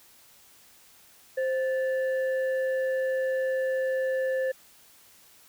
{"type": "tone pair together", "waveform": "sine", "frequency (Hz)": [523.3, 1747.5], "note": ["C5", "A6"], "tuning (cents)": [0, -12], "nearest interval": "octave + major sixth", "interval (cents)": 2088, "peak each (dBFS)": [-24, -34], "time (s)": [1.37, 4.52], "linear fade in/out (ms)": 10, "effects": ["tanh soft clip ceiling -19 dBFS", "white hiss -56 dBFS RMS until 5.48 s"]}